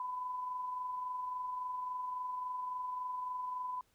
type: tone with amplitude modulation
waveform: sine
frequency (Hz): 1002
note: B5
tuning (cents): +25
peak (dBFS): -35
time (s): 0-3.81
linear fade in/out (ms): 2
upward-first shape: sine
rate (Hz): 23.6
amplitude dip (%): 35
effects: pink hiss -73 dBFS RMS until 3.94 s

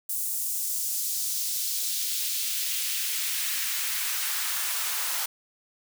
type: noise with high-pass filter sweep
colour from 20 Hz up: white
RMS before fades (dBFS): -29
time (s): 0.09-5.26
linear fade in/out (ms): 5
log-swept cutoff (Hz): 9000 to 880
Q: 1.1
effects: none

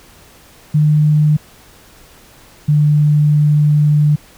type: tone pair in turn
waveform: sine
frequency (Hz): 151.2 / 149.03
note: D#3 / D3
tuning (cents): -49 / +26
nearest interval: unison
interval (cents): 25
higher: first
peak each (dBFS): -8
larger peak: neither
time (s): 0.74-1.37 / 2.68-4.16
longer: second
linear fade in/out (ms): 10
effects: pink hiss -44 dBFS RMS until 4.37 s

